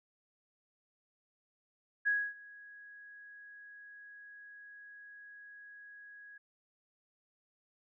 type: tone with ADSR envelope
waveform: sine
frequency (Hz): 1661.2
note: G#6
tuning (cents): 0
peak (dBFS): -26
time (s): 2.05-6.38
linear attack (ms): 25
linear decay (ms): 260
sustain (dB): -24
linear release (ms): 6
effects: none